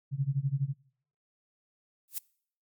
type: tone with tremolo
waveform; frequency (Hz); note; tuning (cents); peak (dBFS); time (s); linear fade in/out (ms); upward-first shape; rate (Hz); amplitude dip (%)
sine; 137.6; C#3; -12; -23; 0.11-0.74; 50; sine; 12; 90
type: noise with exponential growth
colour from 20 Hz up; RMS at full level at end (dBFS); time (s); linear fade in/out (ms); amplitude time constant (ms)
violet; -29; 2.08-2.18; 0; 20
effects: noise-tail reverb RT60 0.6 s tail -24 dB re dry + MP3 96 kbps